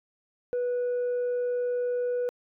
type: tone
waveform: sine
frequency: 490.5 Hz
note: B4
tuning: 12 cents flat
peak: -23 dBFS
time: 0.53-2.29 s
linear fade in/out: 0 ms
effects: tanh soft clip ceiling -24 dBFS